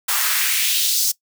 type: noise with high-pass filter sweep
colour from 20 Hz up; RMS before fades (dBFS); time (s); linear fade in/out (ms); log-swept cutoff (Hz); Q
white; -19; 0.08-1.12; 10; 980 to 5800; 2
effects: noise-tail reverb RT60 0.1 s tail -20 dB re dry